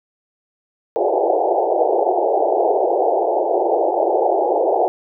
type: band-pass noise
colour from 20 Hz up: white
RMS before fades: -17 dBFS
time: 0.96-4.88 s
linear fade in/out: 0 ms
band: 340 to 840 Hz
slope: 96 dB/octave
effects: none